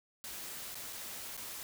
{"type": "noise with dropouts", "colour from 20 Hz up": "white", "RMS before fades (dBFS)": -44, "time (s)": [0.24, 1.63], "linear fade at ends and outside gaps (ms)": 0, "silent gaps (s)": [[0.745, 0.754], [0.926, 0.93], [1.368, 1.376]], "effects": []}